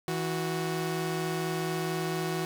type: tone pair together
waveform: sawtooth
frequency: 162.3 / 368.9 Hz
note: E3 / F#4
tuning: -27 / -5 cents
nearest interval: octave + major second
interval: 1422 cents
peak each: -28 dBFS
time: 0.08-2.45 s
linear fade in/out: 0 ms
effects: 8-bit